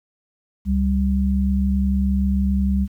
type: tone pair together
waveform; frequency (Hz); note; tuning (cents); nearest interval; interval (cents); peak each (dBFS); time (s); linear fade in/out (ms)
sine; 69.3 / 196; C#2 / G3; 0 / 0; octave + tritone; 1800; -19; 0.65-2.88; 50
effects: 9-bit